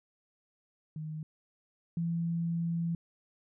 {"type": "tone pair in turn", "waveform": "sine", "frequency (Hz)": [155.56, 168.14], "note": ["D#3", "E3"], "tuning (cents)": [0, 35], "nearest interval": "minor second", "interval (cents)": 135, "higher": "second", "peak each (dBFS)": [-36, -29], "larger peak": "second", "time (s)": [[0.96, 1.23], [1.97, 2.95]], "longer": "second", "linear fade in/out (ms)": 2, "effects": []}